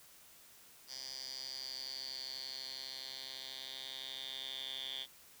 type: tone with band-pass filter sweep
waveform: 10% pulse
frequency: 132.1 Hz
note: C3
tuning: 17 cents sharp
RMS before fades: -45 dBFS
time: 0.87-5.07 s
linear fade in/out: 50 ms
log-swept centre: 5100 to 3400 Hz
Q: 9.9
effects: white hiss -60 dBFS RMS until 5.4 s